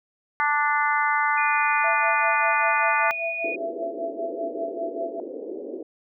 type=harmonic tone; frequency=293.7 Hz; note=D4; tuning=in tune; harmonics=3 / 4 / 5 / 6 / 7; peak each=-24 / -25 / -26 / -29 / -27 dBFS; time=0.4-3.11 s; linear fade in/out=0 ms
type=tone with pitch glide; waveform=sine; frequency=2445 to 2463 Hz; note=D#7 to D#7; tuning=-31 to -18 cents; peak=-27 dBFS; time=1.37-3.56 s; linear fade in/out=10 ms; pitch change=+13 cents; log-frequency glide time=1.71-3.12 s
type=tone with tremolo; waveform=sine; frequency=668 Hz; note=E5; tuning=23 cents sharp; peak=-25 dBFS; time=1.84-5.2 s; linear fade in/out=2 ms; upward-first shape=sine; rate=5.1 Hz; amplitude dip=85%
type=band-pass noise; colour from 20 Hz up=white; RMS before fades=-34 dBFS; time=3.44-5.83 s; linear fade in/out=5 ms; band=280 to 520 Hz; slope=48 dB/octave
effects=none